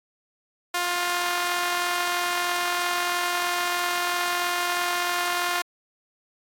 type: tone with high-pass filter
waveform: sawtooth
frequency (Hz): 352.7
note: F4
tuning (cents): +17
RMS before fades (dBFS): -26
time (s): 0.74-5.62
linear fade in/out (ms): 5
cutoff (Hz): 950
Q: 0.9
effects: AAC 64 kbps